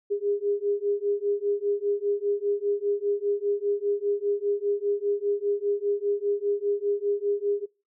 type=beating tone pair; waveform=sine; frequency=404.6 / 409.6 Hz; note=G#4 / G#4; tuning=-45 / -24 cents; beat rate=5 Hz; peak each=-27 dBFS; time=0.1-7.66 s; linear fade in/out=20 ms; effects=noise-tail reverb RT60 0.3 s tail -23 dB re dry